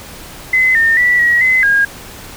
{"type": "tone with pitch steps", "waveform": "sine", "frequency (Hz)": [2037, 1820, 1958, 1911, 2038, 1627], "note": ["C7", "A#6", "B6", "A#6", "C7", "G#6"], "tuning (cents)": [-47, -42, -15, 43, -46, -36], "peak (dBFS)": -8, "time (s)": [0.53, 1.85], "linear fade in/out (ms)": 5, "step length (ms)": 220, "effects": ["pink hiss -33 dBFS RMS until 2.36 s"]}